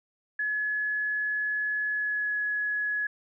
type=tone with pitch glide; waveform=sine; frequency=1700 to 1688.3 Hz; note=G#6 to G#6; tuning=+40 to +28 cents; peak=-26 dBFS; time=0.39-3.07 s; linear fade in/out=5 ms; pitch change=-12 cents; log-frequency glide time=1.9-2.37 s; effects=none